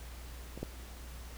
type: clicks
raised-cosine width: 2 ms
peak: -30 / -22 dBFS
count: 2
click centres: 0.576 / 0.63 s
effects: added 60 Hz sine -45 dBFS peak until 1.37 s + pink hiss -52 dBFS RMS until 1.37 s